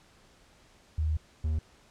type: tone pair in turn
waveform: sine / triangle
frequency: 77.78 / 77.78 Hz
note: D#2 / D#2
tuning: 0 / 0 cents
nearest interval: unison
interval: 0 cents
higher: neither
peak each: -25 / -24 dBFS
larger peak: second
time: 0.98-1.17 / 1.44-1.59 s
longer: first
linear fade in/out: 5 ms
effects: pink hiss -60 dBFS RMS until 1.9 s + low-pass 8000 Hz 12 dB/octave